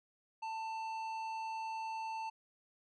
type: tone with tanh clipping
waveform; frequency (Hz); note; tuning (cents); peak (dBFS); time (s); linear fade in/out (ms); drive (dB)
sine; 890; A5; +20; -40; 0.42-2.3; 10; 11
effects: none